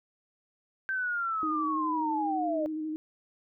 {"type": "linear sweep", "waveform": "sine", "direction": "down", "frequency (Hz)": [1565, 592], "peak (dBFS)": -28, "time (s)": [0.89, 2.66], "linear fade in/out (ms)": 0}
{"type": "tone with vibrato", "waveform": "sine", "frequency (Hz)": 311.1, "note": "D#4", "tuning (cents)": 0, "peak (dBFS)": -31, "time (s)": [1.43, 2.96], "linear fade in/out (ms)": 0, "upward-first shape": "square", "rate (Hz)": 12, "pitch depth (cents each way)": 20}
{"effects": []}